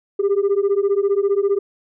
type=beating tone pair; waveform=sine; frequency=392 / 407 Hz; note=G4 / G#4; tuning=0 / -35 cents; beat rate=15 Hz; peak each=-16 / -16 dBFS; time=0.19-1.59 s; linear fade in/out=10 ms; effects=tanh soft clip ceiling -12 dBFS